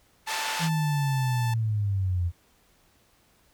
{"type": "band-pass noise", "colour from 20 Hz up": "pink", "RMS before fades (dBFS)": -32, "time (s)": [0.26, 0.7], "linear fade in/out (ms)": 50, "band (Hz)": [1000, 7000], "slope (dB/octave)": 12}
{"type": "tone", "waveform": "sawtooth", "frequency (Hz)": 880, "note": "A5", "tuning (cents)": 0, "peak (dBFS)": -28, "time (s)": [0.27, 1.54], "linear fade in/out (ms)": 5}
{"type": "exponential sweep", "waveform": "sine", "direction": "down", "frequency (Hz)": [166.9, 84.7], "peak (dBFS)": -23, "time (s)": [0.59, 2.32], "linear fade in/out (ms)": 50}
{"effects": ["pink hiss -63 dBFS RMS until 3.53 s"]}